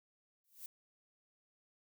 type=noise with exponential growth; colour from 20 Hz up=violet; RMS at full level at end=-44 dBFS; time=0.44-0.66 s; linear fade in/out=2 ms; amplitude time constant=47 ms; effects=none